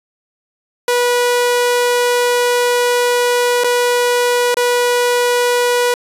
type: tone with dropouts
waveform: sawtooth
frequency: 487.6 Hz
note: B4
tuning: 22 cents flat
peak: -8 dBFS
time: 0.88-5.94 s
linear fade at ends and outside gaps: 2 ms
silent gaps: 3.637-3.643 / 4.544-4.569 s
effects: resampled to 32000 Hz